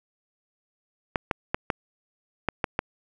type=clicks; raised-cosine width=0.5 ms; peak=-8 dBFS; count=7; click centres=1.158 / 1.312 / 1.545 / 1.702 / 2.487 / 2.642 / 2.791 s; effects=none